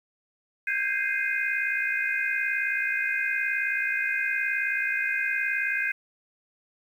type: chord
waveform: sine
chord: Ab major seventh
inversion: third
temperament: equal with one note detuned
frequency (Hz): 1568 / 1627 / 2093 / 2489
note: G6 / Ab6 / C7 / Eb7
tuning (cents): 0 / -36 / 0 / 0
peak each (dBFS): -30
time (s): 0.67-5.92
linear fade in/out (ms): 5
effects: 9-bit